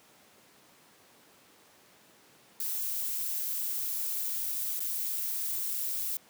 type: noise with dropouts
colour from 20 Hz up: violet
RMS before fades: -33 dBFS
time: 2.6-6.17 s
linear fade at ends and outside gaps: 2 ms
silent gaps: 4.795-4.803 s
effects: pink hiss -59 dBFS RMS until 6.29 s + high-pass 200 Hz 12 dB/octave